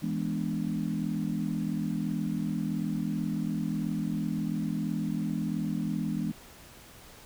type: chord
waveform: sine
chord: E dominant seventh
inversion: none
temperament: equal with one note detuned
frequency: 164.81 / 207.7 / 245.9 / 293.7 Hz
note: E3 / G#3 / B3 / D4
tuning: 0 / 0 / -7 / 0 cents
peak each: -33 / -32 / -35 / -36 dBFS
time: 0.02-6.32 s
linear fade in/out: 10 ms
effects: pink hiss -51 dBFS RMS until 7.25 s